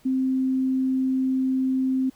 sine tone, 261.6 Hz, C4, in tune, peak -20 dBFS, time 0.05-2.1 s, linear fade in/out 10 ms, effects pink hiss -58 dBFS RMS until 2.15 s

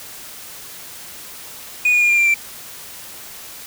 sine tone with pitch steps, 2467 / 2443 / 2419 / 2395 / 2372 / 2349 Hz, D#7 / D#7 / D#7 / D7 / D7 / D7, -15 / -32 / -49 / +33 / +17 / 0 cents, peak -9 dBFS, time 1.85-2.342 s, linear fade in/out 5 ms, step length 82 ms, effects tanh soft clip ceiling -11 dBFS + white hiss -36 dBFS RMS until 3.66 s

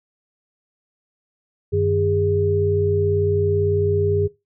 sine tone cluster, 94.6 / 152.6 / 407.9 Hz, F#2 / D#3 / G#4, +39 / -33 / -31 cents, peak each -21 / -26 / -19 dBFS, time 1.72-4.28 s, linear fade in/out 20 ms, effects noise-tail reverb RT60 0.2 s tail -18 dB re dry

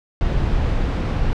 brown noise, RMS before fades -19 dBFS, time 0.21-1.33 s, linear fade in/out 0 ms, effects low-pass 4000 Hz 12 dB/octave

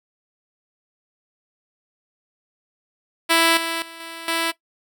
5% pulse tone with level steps, 330.7 Hz, E4, 6 cents sharp, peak -3 / -12 / -26 / -22 / -9 dBFS, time 3.29-4.52 s, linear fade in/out 20 ms, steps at 3.57 / 3.82 / 4 / 4.28 s, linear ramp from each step 2 ms, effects noise-tail reverb RT60 0.1 s tail -17 dB re dry

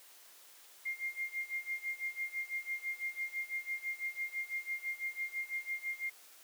sine tone with tremolo, 2117 Hz, C7, 20 cents sharp, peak -33 dBFS, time 0.85-6.1 s, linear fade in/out 10 ms, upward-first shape sine, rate 6 Hz, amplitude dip 90%, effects white hiss -58 dBFS RMS until 6.43 s + high-pass 400 Hz 12 dB/octave

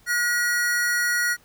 square tone pair together, 1444 / 1913.6 Hz, F#6 / A#6, -43 / +45 cents, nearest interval perfect fourth, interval 488 cents, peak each -24 dBFS, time 0.06-1.37 s, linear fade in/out 50 ms, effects pink hiss -57 dBFS RMS until 1.44 s

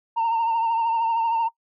sine tone with vibrato, 914 Hz, A#5, 34 cents flat, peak -17 dBFS, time 0.16-1.49 s, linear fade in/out 20 ms, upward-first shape triangle, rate 13 Hz, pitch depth 48 cents each way, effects noise-tail reverb RT60 0.1 s tail -21 dB re dry + tanh soft clip ceiling -18 dBFS

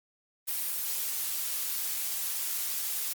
blue noise with ADSR envelope, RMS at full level -29 dBFS, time 0.47-3.13 s, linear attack 23 ms, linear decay 4 ms, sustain -3 dB, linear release 4 ms, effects Opus 32 kbps

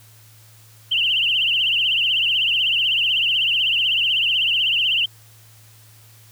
sine tone with vibrato, 2911 Hz, F#7, 29 cents flat, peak -16 dBFS, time 0.91-5.06 s, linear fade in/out 10 ms, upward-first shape triangle, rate 16 Hz, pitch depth 160 cents each way, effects added 110 Hz sine -48 dBFS peak until 6.31 s + white hiss -51 dBFS RMS until 6.31 s

